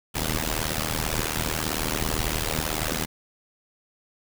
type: noise with amplitude modulation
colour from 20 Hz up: pink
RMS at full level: -23 dBFS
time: 0.14-3.06 s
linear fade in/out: 20 ms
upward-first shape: sine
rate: 78.1 Hz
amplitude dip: 100%
effects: none